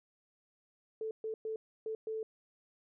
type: tone bursts at uneven times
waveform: sine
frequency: 440 Hz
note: A4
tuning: in tune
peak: -35 dBFS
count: 5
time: 1.01-1.11 / 1.24-1.34 / 1.45-1.56 / 1.86-1.95 / 2.07-2.23 s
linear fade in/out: 2 ms
effects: none